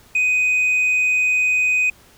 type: tone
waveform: sine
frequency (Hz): 2500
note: D#7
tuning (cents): +8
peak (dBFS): -12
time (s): 0.15-1.9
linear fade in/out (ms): 5
effects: tanh soft clip ceiling -14 dBFS + pink hiss -50 dBFS RMS until 2.17 s